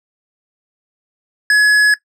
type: tone with hard clipping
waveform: sine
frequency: 1692 Hz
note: G#6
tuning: 32 cents sharp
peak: -9 dBFS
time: 1.5-1.94 s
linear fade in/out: 2 ms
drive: 9 dB
effects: noise-tail reverb RT60 0.1 s tail -18 dB re dry